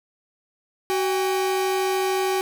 45% pulse tone pair together, 376.8 / 806.8 Hz, F#4 / G5, +32 / +50 cents, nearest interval octave + minor second, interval 1318 cents, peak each -22 / -26 dBFS, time 0.9-2.41 s, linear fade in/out 0 ms, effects none

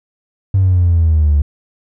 triangle exponential sweep, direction down, 98 to 71.2 Hz, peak -5 dBFS, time 0.54-1.42 s, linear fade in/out 5 ms, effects tanh soft clip ceiling -5 dBFS

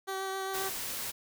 15% pulse tone with vibrato, 384.3 Hz, G4, 34 cents flat, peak -27 dBFS, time 0.07-0.7 s, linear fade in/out 20 ms, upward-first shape triangle, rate 7.5 Hz, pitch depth 15 cents each way
white noise, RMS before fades -37 dBFS, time 0.53-1.12 s, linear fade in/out 20 ms
effects none

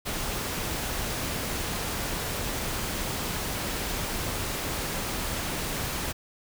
pink noise, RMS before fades -31 dBFS, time 0.05-6.13 s, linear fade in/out 20 ms, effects none

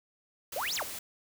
white noise, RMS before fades -40 dBFS, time 0.52-0.99 s, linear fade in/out 5 ms
sine exponential two-way sweep, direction up then down, 493.9 to 7459 to 493.9 Hz, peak -31 dBFS, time 0.56-0.83 s, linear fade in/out 2 ms, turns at 0.75 s
effects none

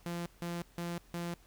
sawtooth tone bursts, 172 Hz, F3, 26 cents flat, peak -32 dBFS, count 4, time 0.06-1.34 s, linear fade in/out 0 ms, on 200 ms, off 160 ms, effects added 44 Hz sine -62 dBFS peak until 1.46 s + pink hiss -64 dBFS RMS until 1.46 s

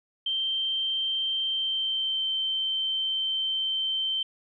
sine tone with pitch glide, 3136 to 3109 Hz, G7 to G7, 0 to -15 cents, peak -25 dBFS, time 0.26-4.23 s, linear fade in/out 5 ms, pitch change -15 cents, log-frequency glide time 1.45-2.26 s, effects none

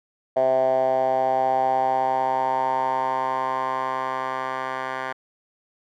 10% pulse tone with band-pass filter sweep, 130.81 Hz, C3, in tune, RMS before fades -23 dBFS, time 0.36-5.13 s, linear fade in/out 10 ms, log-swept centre 650 to 1300 Hz, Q 6, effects none

